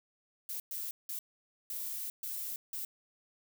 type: noise bursts at uneven times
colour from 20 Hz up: violet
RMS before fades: -39 dBFS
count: 6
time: 0.49-0.6 / 0.71-0.91 / 1.09-1.19 / 1.7-2.1 / 2.23-2.56 / 2.73-2.85 s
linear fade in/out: 2 ms
effects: none